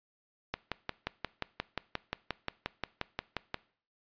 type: click train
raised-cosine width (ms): 0.3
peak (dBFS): -16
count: 18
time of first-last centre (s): 0.54-3.544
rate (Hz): 5.66
effects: noise-tail reverb RT60 0.5 s tail -21 dB re dry + resampled to 11025 Hz